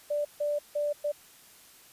sine tone bursts at uneven times, 587.3 Hz, D5, in tune, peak -26 dBFS, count 4, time 0.1-0.25 / 0.4-0.59 / 0.75-0.93 / 1.04-1.12 s, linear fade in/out 10 ms, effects white hiss -55 dBFS RMS until 1.92 s + resampled to 32000 Hz

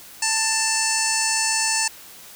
harmonic tone, 887 Hz, A5, 14 cents sharp, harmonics 1 / 2 / 3 / 5 / 6 / 7 / 8 / 9 / 10, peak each -28 / -28 / -28 / -28 / -28 / -28 / -28 / -28 / -28 dBFS, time 0.22-1.88 s, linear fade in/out 5 ms, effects white hiss -43 dBFS RMS until 2.35 s

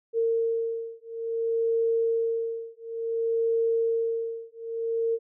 sine beating tone pair, 457 / 457.57 Hz, A#4 / A#4, -34 / -32 cents, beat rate 0.57 Hz, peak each -27 dBFS, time 0.13-5.19 s, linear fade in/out 50 ms, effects none

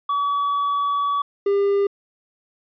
triangle tone pair in turn, 1139 / 400.3 Hz, C#6 / G4, +47 / +36 cents, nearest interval octave + tritone, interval 1811 cents, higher first, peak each -17 / -14 dBFS, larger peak second, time 0.09-1.22 / 1.46-1.87 s, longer first, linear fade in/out 5 ms, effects resampled to 11025 Hz

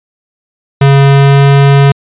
square tone with pitch glide, 138.59 to 139.55 Hz, C#3 to C#3, 0 to +12 cents, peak -3 dBFS, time 0.81-1.92 s, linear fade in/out 5 ms, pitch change +12 cents, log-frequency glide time 1-1.47 s, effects resampled to 8000 Hz

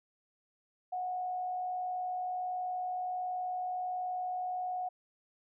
sine tone with frequency modulation, 731 Hz, F#5, 21 cents flat, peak -33 dBFS, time 0.92-4.89 s, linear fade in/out 10 ms, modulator 61.4 Hz, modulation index 0.21, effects none

